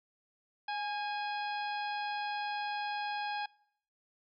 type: harmonic tone with a mistuned harmonic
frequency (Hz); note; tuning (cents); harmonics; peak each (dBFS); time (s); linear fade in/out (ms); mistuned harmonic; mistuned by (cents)
832; G#5; +3; 1 / 2 / 3 / 4 / 5 / 6; -35 / -41 / -45 / -47 / -49 / -51; 0.68-3.46; 5; 2; -40
effects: noise-tail reverb RT60 0.7 s tail -25 dB re dry